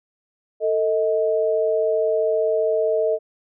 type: tone pair together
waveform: sine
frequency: 446.2 / 631 Hz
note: A4 / D#5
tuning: +24 / +24 cents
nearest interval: tritone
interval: 600 cents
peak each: -20 dBFS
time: 0.6-3.19 s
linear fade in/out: 50 ms
effects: none